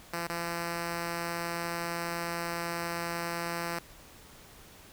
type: tone with dropouts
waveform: 5% pulse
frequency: 170.2 Hz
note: F3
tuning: 44 cents flat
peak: -21 dBFS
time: 0.13-3.79 s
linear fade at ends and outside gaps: 5 ms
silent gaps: 0.272-0.295 s
effects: pink hiss -53 dBFS RMS until 4.92 s